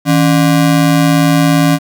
square ring-modulated tone, 220 Hz, A3, in tune, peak -5 dBFS, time 0.05-1.79 s, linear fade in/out 50 ms, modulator 58.7 Hz, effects 7-bit

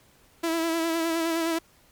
sawtooth tone with vibrato, 329.6 Hz, E4, in tune, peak -20 dBFS, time 0.43-1.59 s, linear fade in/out 10 ms, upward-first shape sine, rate 9.7 Hz, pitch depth 34 cents each way, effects pink hiss -59 dBFS RMS until 1.91 s + MP3 96 kbps

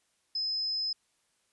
sine tone, 5100 Hz, D#8, 42 cents sharp, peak -29 dBFS, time 0.35-0.93 s, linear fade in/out 5 ms, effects white hiss -73 dBFS RMS until 1.52 s + resampled to 24000 Hz

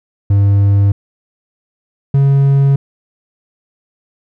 triangle tone pair in turn, 100 / 138.42 Hz, G2 / C#3, +35 / -2 cents, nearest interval tritone, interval 563 cents, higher second, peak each -5 dBFS, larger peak neither, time 0.3-0.92 / 2.14-2.76 s, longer neither, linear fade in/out 5 ms, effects none

